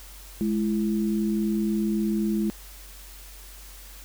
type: tone pair together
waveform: sine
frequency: 210.7 / 334.5 Hz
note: G#3 / E4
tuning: +25 / +25 cents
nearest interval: minor sixth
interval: 800 cents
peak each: -23 / -28 dBFS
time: 0.41-2.5 s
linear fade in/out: 0 ms
effects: added 47 Hz sine -44 dBFS peak until 4.04 s + white hiss -47 dBFS RMS until 4.04 s